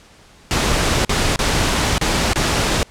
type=noise with dropouts; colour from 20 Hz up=pink; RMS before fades=-17 dBFS; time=0.51-2.83 s; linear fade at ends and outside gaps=0 ms; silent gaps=1.048-1.094 / 1.359-1.391 / 1.981-2.013 / 2.333-2.358 s; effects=pink hiss -47 dBFS RMS until 2.9 s + low-pass 8000 Hz 12 dB/octave